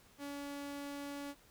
sawtooth tone, 284 Hz, C#4, 42 cents sharp, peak -38 dBFS, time 0.18-1.35 s, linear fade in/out 50 ms, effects pink hiss -64 dBFS RMS until 1.5 s

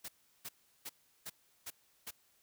white noise bursts, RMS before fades -44 dBFS, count 6, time 0.04-2.11 s, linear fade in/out 10 ms, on 45 ms, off 360 ms, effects white hiss -71 dBFS RMS until 2.42 s

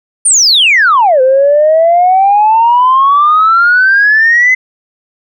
sine exponential two-way sweep, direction down then up, 9500 to 510 to 2053 Hz, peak -3 dBFS, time 0.25-4.55 s, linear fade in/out 10 ms, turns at 1.21 s, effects tanh soft clip ceiling 0 dBFS

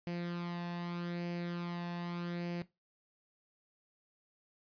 sawtooth tone with flanger, 173.5 Hz, F3, 11 cents flat, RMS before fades -39 dBFS, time 0.07-2.62 s, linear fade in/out 0 ms, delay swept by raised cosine 0.4 to 1.14 ms, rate 0.82 Hz, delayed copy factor +0.55, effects noise-tail reverb RT60 0.2 s tail -17 dB re dry + resampled to 11025 Hz

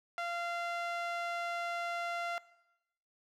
sawtooth tone with band-pass filter, 690 Hz, F5, 21 cents flat, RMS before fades -37 dBFS, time 0.18-2.38 s, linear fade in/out 0 ms, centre 1500 Hz, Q 1, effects noise-tail reverb RT60 0.9 s tail -19 dB re dry

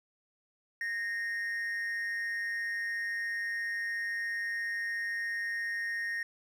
triangle tone with amplitude modulation, 1853 Hz, A#6, 11 cents flat, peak -28 dBFS, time 0.81-6.23 s, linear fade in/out 2 ms, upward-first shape sine, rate 203 Hz, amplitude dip 50%, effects none

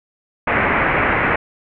white low-pass noise, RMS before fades -17 dBFS, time 0.47-1.36 s, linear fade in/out 5 ms, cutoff 2300 Hz, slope 48 dB/octave, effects none

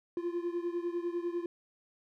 triangle beating tone pair, 343.5 / 353.5 Hz, F4 / F4, -29 / +21 cents, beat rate 10 Hz, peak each -32 / -35 dBFS, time 0.17-1.46 s, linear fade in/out 2 ms, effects none

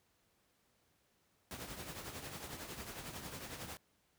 pink noise with tremolo, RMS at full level -44 dBFS, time 1.51-3.77 s, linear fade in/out 0 ms, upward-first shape triangle, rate 11 Hz, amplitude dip 60%, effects pink hiss -75 dBFS RMS until 4.18 s + high-pass 60 Hz 12 dB/octave

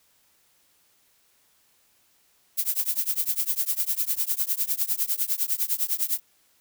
violet noise with tremolo, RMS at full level -22 dBFS, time 2.57-6.2 s, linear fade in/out 20 ms, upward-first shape triangle, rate 9.9 Hz, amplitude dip 100%, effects white hiss -64 dBFS RMS until 6.6 s

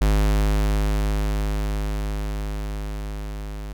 square tone with level ramp, 51.5 Hz, G#1, 14 cents flat, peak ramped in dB -16 to -31 dBFS, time 0.01-3.73 s, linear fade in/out 5 ms, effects none

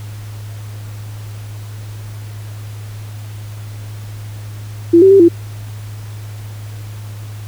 sine tone with pitch steps, 338.4 / 384.5 / 392.4 / 339.5 Hz, E4 / G4 / G4 / F4, +45 / -33 / +2 / -49 cents, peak -3 dBFS, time 4.93-5.286 s, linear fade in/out 10 ms, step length 89 ms, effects added 105 Hz sine -26 dBFS peak until 7.47 s + pink hiss -40 dBFS RMS until 7.47 s

